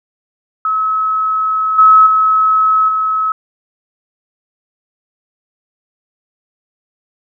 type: tone with level steps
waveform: sine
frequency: 1288 Hz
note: E6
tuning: 41 cents flat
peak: -12 / -3 / -8 / -12 dBFS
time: 0.65-3.32 s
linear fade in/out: 2 ms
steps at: 1.78 / 2.06 / 2.88 s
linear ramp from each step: 10 ms
effects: none